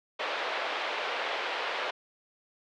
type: band-pass noise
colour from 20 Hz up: pink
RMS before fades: -33 dBFS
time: 0.19-1.91 s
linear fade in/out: 10 ms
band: 480 to 3600 Hz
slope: 24 dB/octave
effects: none